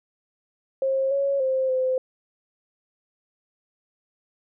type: tone with pitch steps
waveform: sine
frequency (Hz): 535 / 555 / 525 / 516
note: C5 / C#5 / C5 / C5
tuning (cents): +38 / +2 / +6 / -24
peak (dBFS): -20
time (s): 0.82-1.98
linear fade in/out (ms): 2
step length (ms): 290
effects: none